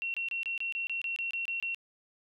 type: tone bursts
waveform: sine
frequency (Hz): 2728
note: F7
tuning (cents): -41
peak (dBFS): -31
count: 12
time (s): 0.02-1.746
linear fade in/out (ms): 0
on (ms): 120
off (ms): 26
effects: none